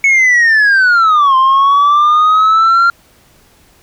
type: linear two-way sweep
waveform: sine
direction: down then up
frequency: 2217 to 1041 to 1390 Hz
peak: -3 dBFS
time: 0.04-2.9 s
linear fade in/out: 2 ms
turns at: 1.36 s
effects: tanh soft clip ceiling -5 dBFS + pink hiss -48 dBFS RMS until 3.82 s